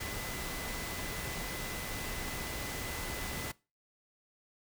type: tone in noise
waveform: sine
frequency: 2010 Hz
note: B6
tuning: 30 cents sharp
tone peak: -46 dBFS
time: 0-3.52 s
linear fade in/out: 10 ms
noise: pink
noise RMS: -39 dBFS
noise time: 0-3.52 s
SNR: -10 dB
effects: noise-tail reverb RT60 0.3 s tail -22 dB re dry